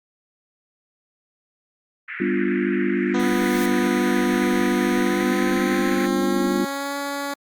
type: band-pass noise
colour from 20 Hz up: white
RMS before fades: -32 dBFS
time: 2.08-6.06 s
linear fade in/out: 5 ms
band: 1500 to 2200 Hz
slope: 48 dB/octave
type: chord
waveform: sine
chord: G dominant seventh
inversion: none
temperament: equal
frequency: 196 / 246.9 / 293.7 / 349.2 Hz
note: G3 / B3 / D4 / F4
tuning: 0 / 0 / 0 / 0 cents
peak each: -25 / -25 / -26 / -23 dBFS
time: 2.2-6.65 s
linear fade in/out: 5 ms
type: noise with exponential growth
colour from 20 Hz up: white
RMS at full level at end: -32 dBFS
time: 2.87-3.66 s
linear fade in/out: 5 ms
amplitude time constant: 170 ms
type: tone with pitch glide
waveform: 10% pulse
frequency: 246.9 to 282 Hz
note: B3 to C#4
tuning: 0 to +30 cents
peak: -17 dBFS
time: 3.14-7.34 s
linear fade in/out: 5 ms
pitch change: +230 cents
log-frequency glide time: 4.96-6.95 s
effects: Opus 24 kbps